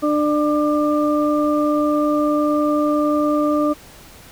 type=harmonic tone; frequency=298.2 Hz; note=D4; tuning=27 cents sharp; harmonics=1 / 2 / 4; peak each=-17 / -20 / -23 dBFS; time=0.02-3.74 s; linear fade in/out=20 ms; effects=pink hiss -43 dBFS RMS until 4.31 s